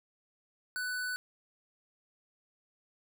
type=tone; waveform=square; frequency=1493 Hz; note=F#6; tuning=15 cents sharp; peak=-34 dBFS; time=0.76-1.16 s; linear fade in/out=0 ms; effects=none